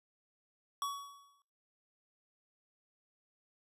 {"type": "tone with exponential decay", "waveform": "square", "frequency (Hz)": 1126, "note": "C#6", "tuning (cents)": 27, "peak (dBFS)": -33, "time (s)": [0.82, 1.42], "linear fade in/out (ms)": 1, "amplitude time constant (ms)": 130, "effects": ["noise-tail reverb RT60 0.7 s tail -25 dB re dry", "resampled to 32000 Hz"]}